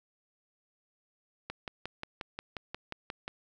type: click train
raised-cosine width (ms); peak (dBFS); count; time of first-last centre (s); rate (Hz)
0.3; -21; 11; 1.5-3.279; 5.62
effects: none